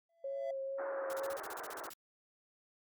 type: tone with exponential growth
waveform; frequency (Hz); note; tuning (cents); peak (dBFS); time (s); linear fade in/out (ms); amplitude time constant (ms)
triangle; 670; E5; +28; -35; 0.09-0.51; 5; 90
type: tone with vibrato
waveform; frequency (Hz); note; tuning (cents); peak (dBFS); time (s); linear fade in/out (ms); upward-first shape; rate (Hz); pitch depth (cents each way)
sine; 545; C#5; -29; -37; 0.24-1.37; 5; triangle; 2; 24
type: band-pass noise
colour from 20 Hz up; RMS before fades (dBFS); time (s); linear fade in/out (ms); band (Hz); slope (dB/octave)
white; -45; 0.78-1.9; 10; 330 to 1600; 48
type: noise bursts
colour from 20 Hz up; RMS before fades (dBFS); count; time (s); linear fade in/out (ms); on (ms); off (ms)
white; -49; 13; 1.1-1.935; 0; 31; 36
effects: Opus 48 kbps